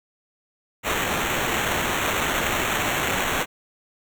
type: noise with sample-and-hold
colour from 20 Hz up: violet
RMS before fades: -24 dBFS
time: 0.83-3.46 s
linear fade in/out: 50 ms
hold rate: 4900 Hz
effects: none